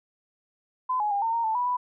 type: tone with pitch steps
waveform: sine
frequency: 1017 / 839 / 806 / 908 / 927 / 882 / 982 / 989 Hz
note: C6 / G#5 / G5 / A#5 / A#5 / A5 / B5 / B5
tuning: -50 / +17 / +48 / -46 / -10 / +4 / -10 / +2 cents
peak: -23 dBFS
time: 0.89-1.77 s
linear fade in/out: 10 ms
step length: 110 ms
effects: none